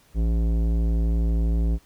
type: tone with tanh clipping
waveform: sine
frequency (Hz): 56.1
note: A1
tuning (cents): +34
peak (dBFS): -21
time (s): 0.14-1.79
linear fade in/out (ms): 50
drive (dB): 15
effects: pink hiss -58 dBFS RMS until 1.85 s